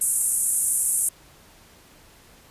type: band-pass noise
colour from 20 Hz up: pink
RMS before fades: -23 dBFS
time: 0.01-1.09 s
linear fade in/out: 5 ms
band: 8400 to 11000 Hz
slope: 48 dB/octave
effects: pink hiss -52 dBFS RMS until 2.5 s + resampled to 32000 Hz